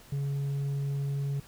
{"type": "tone with tanh clipping", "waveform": "triangle", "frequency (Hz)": 140, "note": "C#3", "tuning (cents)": 18, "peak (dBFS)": -29, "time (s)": [0.12, 1.4], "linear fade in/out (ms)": 5, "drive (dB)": 8, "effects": ["pink hiss -54 dBFS RMS until 1.47 s"]}